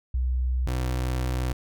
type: tone pair in turn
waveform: sine / 30% pulse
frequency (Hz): 62.9 / 62.9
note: B1 / B1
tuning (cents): +32 / +32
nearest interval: unison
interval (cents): 0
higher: neither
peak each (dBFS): -22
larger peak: neither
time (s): 0.14-0.67 / 0.67-1.53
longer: second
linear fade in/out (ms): 5
effects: none